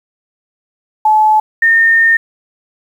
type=tone pair in turn; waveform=sine; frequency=861 / 1824.4 Hz; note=A5 / A#6; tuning=-38 / -38 cents; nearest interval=octave + minor second; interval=1300 cents; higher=second; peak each=-6 dBFS; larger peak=neither; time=1.05-1.4 / 1.62-2.17 s; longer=second; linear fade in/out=5 ms; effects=7-bit